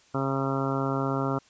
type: harmonic tone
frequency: 135.7 Hz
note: C#3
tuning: 36 cents flat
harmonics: 1 / 2 / 3 / 4 / 5 / 6 / 7 / 8 / 9 / 10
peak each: -30 / -30 / -33 / -35 / -36 / -40 / -37 / -40 / -36 / -36 dBFS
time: 0.14-1.39 s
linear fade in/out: 10 ms
effects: white hiss -59 dBFS RMS until 1.49 s + resampled to 16000 Hz